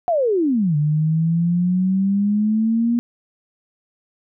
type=exponential two-way sweep; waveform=sine; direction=down then up; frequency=730 to 146.83 to 239.6 Hz; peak=-15 dBFS; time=0.08-2.99 s; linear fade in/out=0 ms; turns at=0.76 s; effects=none